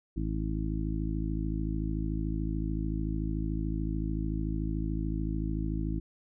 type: harmonic tone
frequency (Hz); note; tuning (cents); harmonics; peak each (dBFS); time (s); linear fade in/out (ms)
53.6; A1; -45; 1 / 2 / 3 / 4 / 5 / 6; -32 / -38 / -36 / -41 / -38 / -38; 0.16-6; 10
effects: none